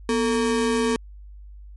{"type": "ring-modulated tone", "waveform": "square", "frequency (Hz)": 344.8, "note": "F4", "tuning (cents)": -22, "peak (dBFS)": -17, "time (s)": [0.09, 0.96], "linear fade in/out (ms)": 0, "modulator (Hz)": 101, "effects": ["added 50 Hz sine -39 dBFS peak until 1.76 s", "MP3 48 kbps"]}